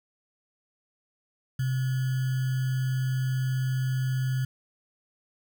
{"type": "tone with sample-and-hold", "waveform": "sine", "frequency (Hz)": 129.9, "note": "C3", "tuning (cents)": -12, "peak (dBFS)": -24, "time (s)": [1.59, 4.45], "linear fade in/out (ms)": 5, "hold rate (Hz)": 1575, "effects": []}